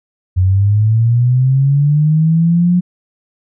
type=linear sweep; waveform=sine; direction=up; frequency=90.1 to 180.3 Hz; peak=-8 dBFS; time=0.36-2.81 s; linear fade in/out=20 ms; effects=none